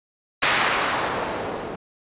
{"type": "noise with low-pass filter sweep", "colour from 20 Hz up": "blue", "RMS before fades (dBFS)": -24, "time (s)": [0.42, 1.76], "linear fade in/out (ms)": 10, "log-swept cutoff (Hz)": [2000, 440], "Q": 0.89, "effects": ["resampled to 8000 Hz"]}